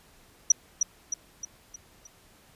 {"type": "tone with echo", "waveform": "sine", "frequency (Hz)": 5840, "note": "F#8", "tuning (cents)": -24, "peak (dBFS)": -13, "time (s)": [0.5, 0.52], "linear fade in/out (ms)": 5, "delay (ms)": 310, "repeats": 5, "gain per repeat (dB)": -6, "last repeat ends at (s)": 2.07, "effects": ["pink hiss -58 dBFS RMS until 2.55 s", "resampled to 32000 Hz"]}